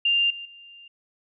sine tone with level steps, 2794 Hz, F7, in tune, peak -18 / -34 / -44 dBFS, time 0.05-0.88 s, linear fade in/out 5 ms, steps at 0.3 / 0.45 s, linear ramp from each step 5 ms, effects none

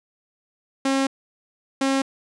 sawtooth tone pair in turn, 270 / 270 Hz, C#4 / C#4, -45 / -45 cents, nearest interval unison, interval 0 cents, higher neither, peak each -15 dBFS, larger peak neither, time 0.85-1.07 / 1.81-2.02 s, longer first, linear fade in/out 5 ms, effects resampled to 22050 Hz

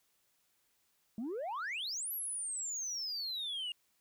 sine exponential two-way sweep, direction up then down, 207.7 to 11980 to 2813 Hz, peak -34 dBFS, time 1.18-3.72 s, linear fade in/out 2 ms, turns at 2.12 s, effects tanh soft clip ceiling -35 dBFS + white hiss -75 dBFS RMS until 4 s

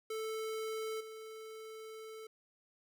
square tone with level steps, 439.7 Hz, A4, 1 cent flat, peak -38 / -47 dBFS, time 0.1-2.27 s, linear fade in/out 5 ms, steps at 1 s, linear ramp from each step 10 ms, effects none

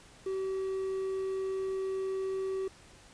triangle tone with quantisation, 382.5 Hz, G4, 42 cents flat, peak -29 dBFS, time 0.26-2.68 s, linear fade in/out 5 ms, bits 9, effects pink hiss -56 dBFS RMS until 3.13 s + resampled to 22050 Hz

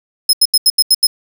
sawtooth tone bursts, 5140 Hz, E8, 45 cents flat, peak -4 dBFS, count 7, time 0.29-1.07 s, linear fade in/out 5 ms, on 42 ms, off 81 ms, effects none

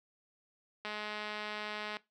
click train, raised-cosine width 0.3 ms, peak -24 dBFS, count 237, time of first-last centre 0.85-1.968 s, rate 211 Hz, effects noise-tail reverb RT60 0.2 s tail -19 dB re dry + high-pass 200 Hz 12 dB/octave

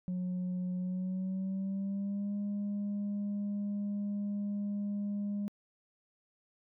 sine tone with pitch glide, 181.5 to 203.7 Hz, F#3 to G#3, -33 to -33 cents, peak -30 dBFS, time 0.08-5.48 s, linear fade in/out 0 ms, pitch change +200 cents, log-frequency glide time 0.77-2.35 s, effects tanh soft clip ceiling -31 dBFS

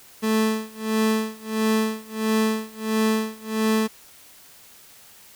30% pulse tone with tremolo, 219.1 Hz, A3, 7 cents flat, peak -15 dBFS, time 0.22-3.88 s, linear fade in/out 20 ms, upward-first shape sine, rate 1.5 Hz, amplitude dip 95%, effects white hiss -49 dBFS RMS until 5.35 s

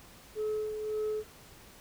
sine tone with tremolo, 428.9 Hz, A4, 44 cents flat, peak -27 dBFS, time 0.35-1.24 s, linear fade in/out 50 ms, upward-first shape sine, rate 1.8 Hz, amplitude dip 55%, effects tanh soft clip ceiling -28 dBFS + pink hiss -54 dBFS RMS until 1.8 s

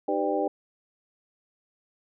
sine tone cluster, 304.6 / 392.3 / 507 / 594 / 793 Hz, D#4 / G4 / B4 / D5 / G5, -37 / +1 / +45 / +20 / +20 cents, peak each -30 dBFS, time 0.08-0.48 s, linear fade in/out 5 ms, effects none

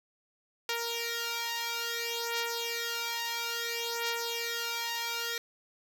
5% pulse beating tone pair, 466.2 / 466.79 Hz, A#4 / A#4, 0 / +2 cents, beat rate 0.59 Hz, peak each -25 / -22 dBFS, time 0.69-5.38 s, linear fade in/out 2 ms, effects none

